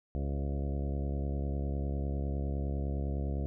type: harmonic tone with a mistuned harmonic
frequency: 69.9 Hz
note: C#2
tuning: 15 cents sharp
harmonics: 1 / 2 / 3 / 4 / 5 / 6 / 7 / 8 / 9 / 10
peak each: -32 / -38 / -42 / -44 / -46 / -48 / -49 / -50 / -51 / -52 dBFS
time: 0.15-3.46 s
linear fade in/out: 0 ms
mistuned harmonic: 7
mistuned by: +22 cents
effects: none